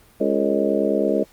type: harmonic tone with a mistuned harmonic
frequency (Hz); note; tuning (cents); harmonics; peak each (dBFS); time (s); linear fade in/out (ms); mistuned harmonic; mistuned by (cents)
69.3; C#2; 0; 3 / 4 / 5 / 6 / 7 / 8 / 9; -25 / -25 / -25 / -25 / -25 / -25 / -25; 0.2-1.24; 10; 7; -74
effects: pink hiss -53 dBFS RMS until 1.32 s + Opus 32 kbps